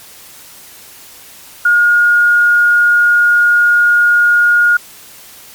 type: tone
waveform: sine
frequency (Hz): 1430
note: F6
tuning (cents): +41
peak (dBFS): -6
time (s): 1.65-4.77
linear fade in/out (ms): 5
effects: white hiss -37 dBFS RMS until 5.54 s + MP3 96 kbps